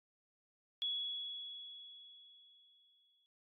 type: tone with exponential decay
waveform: sine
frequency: 3369 Hz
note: G#7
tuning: 24 cents sharp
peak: -34 dBFS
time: 0.82-3.26 s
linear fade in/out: 0 ms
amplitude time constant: 530 ms
effects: AAC 64 kbps